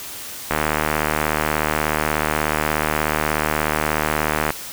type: click train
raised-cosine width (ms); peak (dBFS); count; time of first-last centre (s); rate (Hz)
0.5; -3; 307; 0.51-4.505; 76.6
effects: white hiss -33 dBFS RMS until 4.72 s